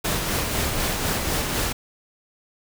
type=noise with tremolo; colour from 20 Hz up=pink; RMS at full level=-23 dBFS; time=0.04-1.73 s; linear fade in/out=10 ms; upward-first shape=sine; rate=4 Hz; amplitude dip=35%; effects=none